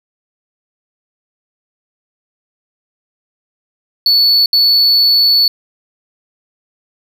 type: tone bursts at uneven times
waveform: triangle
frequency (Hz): 4442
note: C#8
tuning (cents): +3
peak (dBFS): -6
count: 2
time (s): 4.06-4.46 / 4.53-5.48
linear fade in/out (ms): 2
effects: none